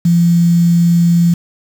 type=tone with quantisation; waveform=sine; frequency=171.1 Hz; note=F3; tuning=35 cents flat; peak=-7 dBFS; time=0.05-1.34 s; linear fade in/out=5 ms; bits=5; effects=none